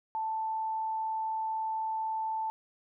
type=tone; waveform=sine; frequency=882 Hz; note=A5; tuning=4 cents sharp; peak=-30 dBFS; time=0.15-2.5 s; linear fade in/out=0 ms; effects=none